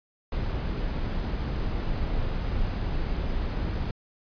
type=noise; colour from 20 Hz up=brown; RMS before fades=-28 dBFS; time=0.32-3.91 s; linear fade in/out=2 ms; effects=resampled to 11025 Hz